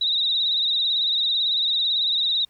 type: tone with vibrato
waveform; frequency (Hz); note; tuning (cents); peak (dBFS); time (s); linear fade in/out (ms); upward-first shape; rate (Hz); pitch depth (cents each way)
sine; 3797; A#7; +31; -19; 0.01-2.45; 5; sine; 18; 70
effects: pink hiss -64 dBFS RMS until 2.49 s